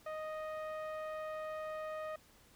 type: tone with low-pass filter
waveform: sawtooth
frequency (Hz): 622.3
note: D#5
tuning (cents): 0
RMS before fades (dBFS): -42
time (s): 0.06-2.16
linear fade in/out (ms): 5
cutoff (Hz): 1600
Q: 1
effects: pink hiss -64 dBFS RMS until 2.55 s